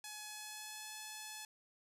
5% pulse tone with pitch glide, 848 to 859.8 Hz, G#5 to A5, +36 to -40 cents, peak -34 dBFS, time 0.04-1.45 s, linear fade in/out 2 ms, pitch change +24 cents, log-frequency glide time 0.24-0.92 s, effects none

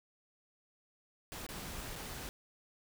pink noise with dropouts, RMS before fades -44 dBFS, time 1.32-2.29 s, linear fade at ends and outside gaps 0 ms, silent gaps 1.465-1.489 / 1.956-1.96 s, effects none

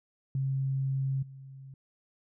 sine tone with level steps, 134.7 Hz, C#3, 49 cents flat, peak -27 / -44 dBFS, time 0.35-1.74 s, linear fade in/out 2 ms, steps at 1.22 s, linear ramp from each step 10 ms, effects none

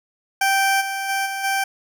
20% pulse tone with level steps, 781 Hz, G5, 7 cents flat, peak -11 / -19 / -15 / -20 / -14 dBFS, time 0.41-1.64 s, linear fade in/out 5 ms, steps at 0.8 / 1.08 / 1.25 / 1.43 s, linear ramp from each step 20 ms, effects none

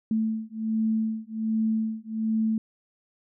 sine beating tone pair, 220 / 221.3 Hz, A3 / A3, 0 / +10 cents, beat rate 1.3 Hz, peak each -27 dBFS, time 0.11-2.58 s, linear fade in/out 2 ms, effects none

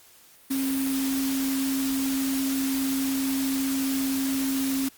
sine tone in noise, 269 Hz, C4, 48 cents sharp, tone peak -24 dBFS, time 0.5-4.89 s, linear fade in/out 10 ms, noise white, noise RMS -33 dBFS, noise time 0.5-4.89 s, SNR +6 dB, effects white hiss -54 dBFS RMS until 4.97 s + Opus 48 kbps

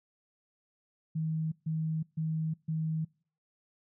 sine tone bursts, 158.8 Hz, D#3, 36 cents sharp, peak -29 dBFS, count 4, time 1.15-3.05 s, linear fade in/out 10 ms, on 370 ms, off 140 ms, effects noise-tail reverb RT60 0.5 s tail -26 dB re dry

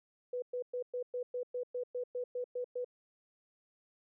sine tone bursts, 494.2 Hz, B4, 1 cent sharp, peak -34 dBFS, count 13, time 0.33-2.846 s, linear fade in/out 5 ms, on 92 ms, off 110 ms, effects none

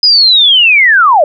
sine linear sweep, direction down, 5030 to 553 Hz, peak -3 dBFS, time 0.03-1.24 s, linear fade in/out 2 ms, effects none

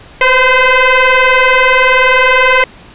sine tone with frequency modulation, 523.3 Hz, C5, in tune, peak -5 dBFS, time 0.21-2.64 s, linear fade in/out 2 ms, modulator 513 Hz, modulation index 4.3, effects pink hiss -37 dBFS RMS until 2.94 s + resampled to 8000 Hz

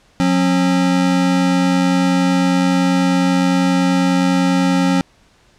square tone pair together, 180.74 / 270.8 Hz, F#3 / C#4, -40 / -40 cents, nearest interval perfect fifth, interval 700 cents, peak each -16 dBFS, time 0.2-5.01 s, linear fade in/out 0 ms, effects pink hiss -53 dBFS RMS until 5.58 s + low-pass 7000 Hz 12 dB/octave

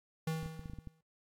square tone with exponential decay, 160.2 Hz, E3, 49 cents flat, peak -32 dBFS, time 0.27-1.01 s, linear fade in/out 5 ms, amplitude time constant 160 ms
clicks, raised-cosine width 5 ms, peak -32 dBFS, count 8, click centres 0.43 / 0.46 / 0.594 / 0.658 / 0.698 / 0.735 / 0.787 / 0.873 s
effects AAC 64 kbps

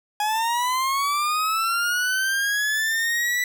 40% pulse linear sweep, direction up, 830.6 to 1975.5 Hz, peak -20 dBFS, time 0.2-3.44 s, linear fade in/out 2 ms, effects none

